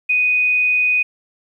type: tone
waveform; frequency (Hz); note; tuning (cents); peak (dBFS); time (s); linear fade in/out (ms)
sine; 2489; D#7; 0; -13; 0.09-1.03; 10
effects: 9-bit

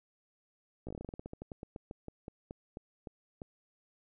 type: slowing click train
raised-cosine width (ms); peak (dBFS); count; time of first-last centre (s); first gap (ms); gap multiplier
2; -29; 24; 0.87-3.418; 16; 1.15
effects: none

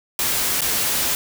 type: noise with dropouts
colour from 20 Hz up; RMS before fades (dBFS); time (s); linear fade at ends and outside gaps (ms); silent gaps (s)
white; -21; 0.19-1.15; 1; 0.608-0.617
effects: none

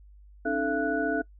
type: tone cluster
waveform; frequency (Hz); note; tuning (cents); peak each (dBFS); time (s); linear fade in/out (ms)
sine; 273 / 307.1 / 438.6 / 680 / 1476; C#4 / D#4 / A4 / F5 / F#6; -26 / -23 / -6 / -46 / -5; -31; 0.45-1.22; 10
effects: noise-tail reverb RT60 0.1 s tail -22 dB re dry + added 50 Hz sine -49 dBFS peak until 1.39 s

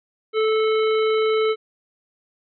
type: harmonic tone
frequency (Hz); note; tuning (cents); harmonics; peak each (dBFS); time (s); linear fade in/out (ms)
437.1; A4; -11; 1 / 3 / 5 / 7 / 9; -17 / -27 / -31 / -34 / -36; 0.33-1.56; 50
effects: none

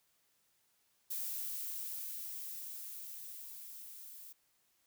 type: noise with level ramp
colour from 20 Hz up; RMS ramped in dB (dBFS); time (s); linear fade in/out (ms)
violet; -39 to -52; 1.1-4.33; 10
effects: white hiss -75 dBFS RMS until 4.86 s

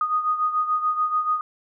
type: beating tone pair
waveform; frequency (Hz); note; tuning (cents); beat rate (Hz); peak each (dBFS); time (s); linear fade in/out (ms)
sine; 1239 / 1245.9; D#6 / D#6; -8 / +2; 6.9; -21 / -27; 0.01-1.41; 2
effects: none

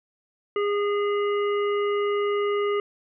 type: harmonic tone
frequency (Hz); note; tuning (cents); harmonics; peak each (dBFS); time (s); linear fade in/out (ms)
409.6; G#4; -24; 1 / 3 / 5 / 7; -22 / -30 / -36 / -40; 0.56-2.8; 2
effects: none

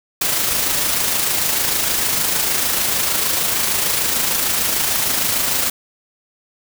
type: noise with amplitude modulation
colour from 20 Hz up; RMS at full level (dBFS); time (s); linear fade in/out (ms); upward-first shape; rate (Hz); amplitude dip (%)
white; -17; 0.21-5.7; 5; sine; 26.6; 35
effects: none

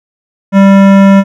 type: tone with hard clipping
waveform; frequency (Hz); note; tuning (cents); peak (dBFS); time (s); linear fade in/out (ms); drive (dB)
sine; 196; G3; 0; -3; 0.52-1.24; 50; 17
effects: none

